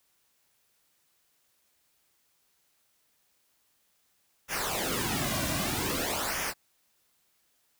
pink noise with flanger, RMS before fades -31 dBFS, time 4.48-6.54 s, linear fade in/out 50 ms, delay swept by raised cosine 0.24 to 2.34 ms, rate 0.52 Hz, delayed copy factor -0.75, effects white hiss -71 dBFS RMS until 7.79 s

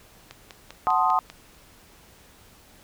click train, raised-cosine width 0.2 ms, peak -22 dBFS, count 6, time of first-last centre 0.31-1.3 s, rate 5.05 Hz
sine chord, F# diminished seventh, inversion none, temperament equal, 740 / 880 / 1046.5 / 1244.5 Hz, F#5 / A5 / C6 / Eb6, 0 / 0 / 0 / 0 cents, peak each -24 dBFS, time 0.87-1.19 s, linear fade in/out 0 ms
effects pink hiss -53 dBFS RMS until 2.83 s

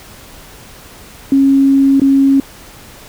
sine tone with dropouts, 273.2 Hz, C#4, 25 cents flat, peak -6 dBFS, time 1.32-2.4 s, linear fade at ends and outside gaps 2 ms, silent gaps 1.998-2.017 s, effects pink hiss -37 dBFS RMS until 3.08 s

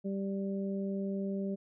harmonic tone, 196 Hz, G3, in tune, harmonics 1 / 2 / 3, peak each -33 / -39 / -43 dBFS, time 0.04-1.56 s, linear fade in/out 20 ms, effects none

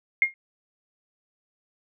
sine tone with exponential decay, 2131 Hz, C7, 31 cents sharp, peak -12 dBFS, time 0.22-0.34 s, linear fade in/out 1 ms, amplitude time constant 24 ms, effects none

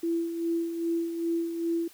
sine tone with tremolo, 335.1 Hz, E4, 29 cents sharp, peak -24 dBFS, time 0.03-1.88 s, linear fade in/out 5 ms, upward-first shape sine, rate 2.5 Hz, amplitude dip 55%, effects white hiss -54 dBFS RMS until 1.93 s

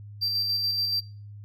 triangle tone with tremolo, 4699 Hz, D8, in tune, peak -22 dBFS, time 0.21-1.01 s, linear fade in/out 20 ms, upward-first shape square, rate 7 Hz, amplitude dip 30%, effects noise-tail reverb RT60 0.4 s tail -22 dB re dry + added 103 Hz sine -40 dBFS peak until 1.44 s

